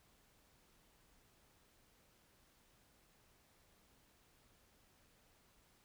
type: silence
effects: pink hiss -71 dBFS RMS until 5.84 s